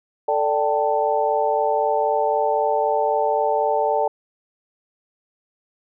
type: harmonic tone with a mistuned harmonic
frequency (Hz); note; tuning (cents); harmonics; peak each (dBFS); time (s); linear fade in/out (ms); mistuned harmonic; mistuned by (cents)
147.2; D3; +4; 3 / 4 / 5 / 6; -23 / -22 / -23 / -23; 0.28-4.08; 5; 5; +99
effects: none